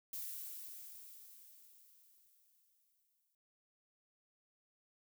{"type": "noise with exponential decay", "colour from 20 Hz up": "violet", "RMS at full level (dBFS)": -43, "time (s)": [0.13, 3.35], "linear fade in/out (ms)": 2, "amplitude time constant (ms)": 700, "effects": []}